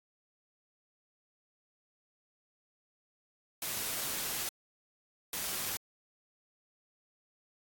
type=noise bursts at uneven times; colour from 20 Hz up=white; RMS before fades=-36 dBFS; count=2; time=3.62-4.49 / 5.33-5.77 s; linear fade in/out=2 ms; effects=AAC 64 kbps